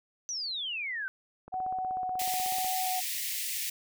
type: exponential sweep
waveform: sine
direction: down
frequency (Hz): 6100 to 1501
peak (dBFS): -32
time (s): 0.29-1.08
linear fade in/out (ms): 0
type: click train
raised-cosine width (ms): 1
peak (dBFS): -32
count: 20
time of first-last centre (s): 1.48-2.646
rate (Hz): 16.3
type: tone with vibrato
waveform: sine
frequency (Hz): 744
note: F#5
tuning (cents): +9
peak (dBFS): -30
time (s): 1.52-3.01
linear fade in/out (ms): 20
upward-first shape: square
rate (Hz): 1.1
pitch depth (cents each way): 8
type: high-pass noise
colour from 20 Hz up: white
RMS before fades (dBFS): -34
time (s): 2.19-3.7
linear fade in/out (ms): 5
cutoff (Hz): 1800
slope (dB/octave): 96
effects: none